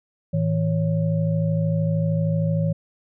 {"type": "tone cluster", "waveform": "sine", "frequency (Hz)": [108.6, 161.7, 556], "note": ["A2", "E3", "C#5"], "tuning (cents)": [-22, -33, 5], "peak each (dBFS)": [-25, -20, -29], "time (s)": [0.33, 2.73], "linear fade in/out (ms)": 10, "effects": []}